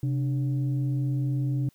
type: tone pair together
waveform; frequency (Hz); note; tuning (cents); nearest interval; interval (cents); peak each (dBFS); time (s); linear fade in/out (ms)
sine; 132.1 / 295.8; C3 / D4; +17 / +13; octave + major second; 1396; -23 / -32; 0.03-1.69; 2
effects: tanh soft clip ceiling -19 dBFS + white hiss -65 dBFS RMS until 1.74 s